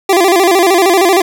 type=tone with vibrato; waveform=25% pulse; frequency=365.8 Hz; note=F#4; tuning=20 cents flat; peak=-3 dBFS; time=0.09-1.22 s; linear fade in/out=5 ms; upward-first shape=square; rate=13 Hz; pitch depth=110 cents each way; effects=none